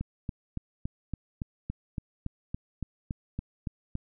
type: click train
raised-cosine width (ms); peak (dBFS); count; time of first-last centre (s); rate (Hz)
5; -20; 15; 0.01-3.954; 3.55
effects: none